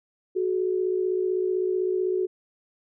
sine tone pair together, 370 / 425.8 Hz, F#4 / G#4, 0 / +43 cents, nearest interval major second, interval 243 cents, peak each -23 / -29 dBFS, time 0.35-2.27 s, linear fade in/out 20 ms, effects none

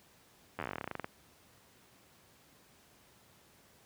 slowing click train, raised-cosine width 0.5 ms, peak -22 dBFS, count 19, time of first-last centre 0.59-1.044 s, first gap 11 ms, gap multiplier 1.09, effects pink hiss -63 dBFS RMS until 3.85 s + high-pass 80 Hz 12 dB/octave

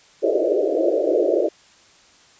pink band-pass noise, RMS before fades -19 dBFS, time 0.22-1.49 s, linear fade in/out 20 ms, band 320 to 640 Hz, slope 96 dB/octave, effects white hiss -52 dBFS RMS until 2.39 s + resampled to 16000 Hz

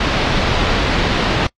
pink low-pass noise, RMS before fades -17 dBFS, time 0-1.47 s, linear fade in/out 5 ms, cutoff 4400 Hz, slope 24 dB/octave, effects noise-tail reverb RT60 0.1 s tail -25 dB re dry + AAC 48 kbps

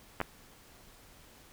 clicks, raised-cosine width 0.5 ms, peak -16 dBFS, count 2, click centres 0.203 / 0.214 s, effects pink hiss -57 dBFS RMS until 1.52 s

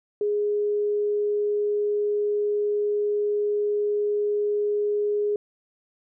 sine tone, 414.8 Hz, G#4, 2 cents flat, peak -21 dBFS, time 0.21-5.36 s, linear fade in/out 2 ms, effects none

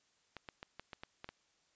clicks, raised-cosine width 0.3 ms, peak -29 dBFS, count 8, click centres 0.367 / 0.488 / 0.629 / 0.796 / 0.932 / 1.035 / 1.244 / 1.29 s, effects white hiss -74 dBFS RMS until 1.75 s + resampled to 16000 Hz

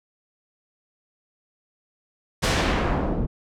pink noise with low-pass filter sweep, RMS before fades -23 dBFS, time 2.42-3.27 s, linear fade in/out 20 ms, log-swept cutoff 8700 to 330 Hz, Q 0.74, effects none

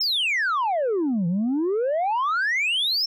sine exponential two-way sweep, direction down then up, 5480 to 164.81 to 5480 Hz, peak -18 dBFS, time 0-3.06 s, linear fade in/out 10 ms, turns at 1.27 s, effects tanh soft clip ceiling -19 dBFS

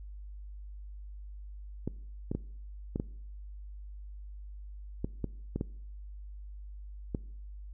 clicks, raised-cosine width 3 ms, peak -19 dBFS, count 10, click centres 1.876 / 2.315 / 2.35 / 2.959 / 2.999 / 5.045 / 5.243 / 5.56 / 5.611 / 7.148 s, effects noise-tail reverb RT60 0.7 s tail -22 dB re dry + added 50 Hz sine -42 dBFS peak until 7.73 s

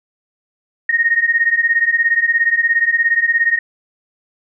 sine beating tone pair, 1847 / 1864 Hz, A#6 / A#6, -16 / -1 cents, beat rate 17 Hz, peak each -16 / -14 dBFS, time 0.89-3.59 s, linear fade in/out 5 ms, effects none

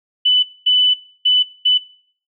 sine tone bursts at uneven times, 2994 Hz, F#7, 20 cents sharp, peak -10 dBFS, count 4, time 0.25-0.43 / 0.66-0.94 / 1.25-1.43 / 1.65-1.78 s, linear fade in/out 10 ms, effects noise-tail reverb RT60 0.5 s tail -18 dB re dry

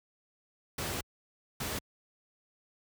pink noise bursts at uneven times, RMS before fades -35 dBFS, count 2, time 0.78-1.01 / 1.6-1.79 s, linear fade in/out 5 ms, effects high-pass 60 Hz 12 dB/octave

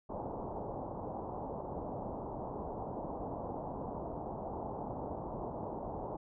white low-pass noise, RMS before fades -41 dBFS, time 0.09-6.17 s, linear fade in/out 10 ms, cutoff 930 Hz, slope 48 dB/octave, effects none

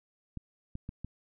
clicks, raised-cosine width 5 ms, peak -26 dBFS, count 4, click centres 0.373 / 0.754 / 0.891 / 1.046 s, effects none

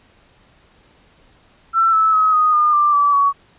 sine tone with pitch steps, 1340 / 1307.1 / 1275.1 / 1243.8 / 1213.3 / 1183.5 / 1154.5 / 1126.2 Hz, E6 / E6 / D#6 / D#6 / D#6 / D6 / D6 / C#6, +28 / -15 / +42 / -1 / -44 / +13 / -30 / +27 cents, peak -11 dBFS, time 1.73-3.33 s, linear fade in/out 50 ms, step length 200 ms, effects pink hiss -53 dBFS RMS until 3.58 s + resampled to 8000 Hz

